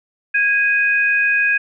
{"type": "tone pair together", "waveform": "sine", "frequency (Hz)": [1644, 2497], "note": ["G#6", "D#7"], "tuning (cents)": [-18, 6], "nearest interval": "perfect fifth", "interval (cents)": 724, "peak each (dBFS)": [-15, -17], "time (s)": [0.34, 1.58], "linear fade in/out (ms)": 10, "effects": []}